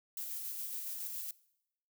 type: noise with tremolo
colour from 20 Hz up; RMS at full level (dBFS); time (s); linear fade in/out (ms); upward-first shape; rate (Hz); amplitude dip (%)
violet; -40; 0.17-1.31; 2; square; 7.2; 25
effects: noise-tail reverb RT60 0.8 s tail -21 dB re dry